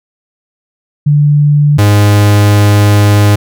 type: tone pair in turn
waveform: sine / 45% pulse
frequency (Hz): 146.83 / 103.17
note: D3 / G#2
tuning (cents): 0 / -11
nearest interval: tritone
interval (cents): 611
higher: first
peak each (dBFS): -4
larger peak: neither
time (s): 1.06-1.78 / 1.78-3.36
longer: second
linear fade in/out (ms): 10
effects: none